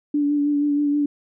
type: tone with vibrato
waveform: sine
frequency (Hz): 290.5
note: D4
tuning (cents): -19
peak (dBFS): -17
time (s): 0.14-1.06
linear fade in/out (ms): 5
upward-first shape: sine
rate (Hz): 6.3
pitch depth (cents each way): 22
effects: none